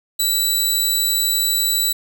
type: tone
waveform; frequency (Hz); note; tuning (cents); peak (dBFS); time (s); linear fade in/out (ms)
15% pulse; 3951; B7; 0; -9; 0.19-1.93; 10
effects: 7-bit